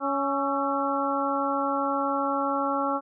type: harmonic tone with a mistuned harmonic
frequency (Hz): 278.4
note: C#4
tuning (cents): +8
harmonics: 1 / 2 / 3 / 4 / 5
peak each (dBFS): -30 / -30 / -30 / -30 / -30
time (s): 0-3.01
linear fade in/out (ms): 50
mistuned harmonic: 5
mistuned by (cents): -61
effects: none